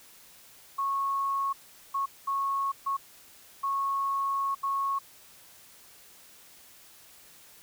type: tone bursts at uneven times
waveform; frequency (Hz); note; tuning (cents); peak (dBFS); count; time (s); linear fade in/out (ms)
sine; 1100; C#6; -14; -26; 6; 0.78-1.53 / 1.94-2.06 / 2.27-2.72 / 2.86-2.97 / 3.63-4.55 / 4.63-4.99; 10
effects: white hiss -54 dBFS RMS until 7.62 s